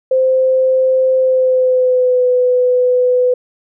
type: tone with pitch glide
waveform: sine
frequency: 520 to 499.4 Hz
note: C5 to B4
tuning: -11 to +19 cents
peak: -9 dBFS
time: 0.11-3.34 s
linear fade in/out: 5 ms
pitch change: -70 cents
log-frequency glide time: 1.17-2.27 s
effects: none